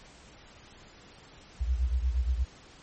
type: beating tone pair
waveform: sine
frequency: 60.2 / 68.7 Hz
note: B1 / C#2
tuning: -44 / -15 cents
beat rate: 8.5 Hz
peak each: -26 / -31 dBFS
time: 1.6-2.45 s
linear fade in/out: 20 ms
effects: pink hiss -53 dBFS RMS until 2.82 s + MP3 32 kbps